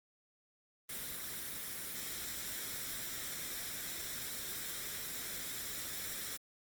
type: noise with comb filter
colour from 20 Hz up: white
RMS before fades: -42 dBFS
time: 0.89-6.37 s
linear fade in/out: 5 ms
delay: 0.54 ms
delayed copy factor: +0.5
effects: Opus 24 kbps